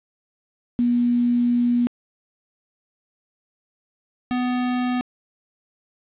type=tone pair in turn; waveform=sine / square; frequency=241.4 / 248.8 Hz; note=B3 / B3; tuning=-39 / +13 cents; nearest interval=minor second; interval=52 cents; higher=second; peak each=-16 / -21 dBFS; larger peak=first; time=0.79-1.87 / 4.31-5.01 s; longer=first; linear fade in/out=0 ms; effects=resampled to 8000 Hz + 8-bit